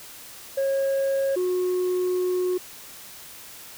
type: tone pair in turn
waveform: sine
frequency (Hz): 545 / 363.7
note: C#5 / F#4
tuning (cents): -29 / -30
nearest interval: perfect fifth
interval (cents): 701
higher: first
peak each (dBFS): -18 / -19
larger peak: first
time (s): 0.57-1.36 / 1.36-2.58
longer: second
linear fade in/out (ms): 10
effects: tanh soft clip ceiling -20 dBFS + white hiss -43 dBFS RMS until 3.77 s